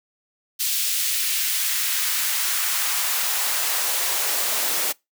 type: noise with high-pass filter sweep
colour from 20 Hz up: white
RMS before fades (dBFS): -23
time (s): 0.59-4.93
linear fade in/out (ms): 20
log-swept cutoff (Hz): 3200 to 370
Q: 1
effects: noise-tail reverb RT60 0.2 s tail -24 dB re dry